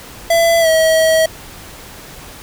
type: tone with pitch glide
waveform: square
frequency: 670 to 641.6 Hz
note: E5 to E5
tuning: +28 to -47 cents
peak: -10 dBFS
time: 0.3-1.26 s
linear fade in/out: 5 ms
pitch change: -75 cents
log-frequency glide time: 0.6-0.68 s
effects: pink hiss -35 dBFS RMS until 2.42 s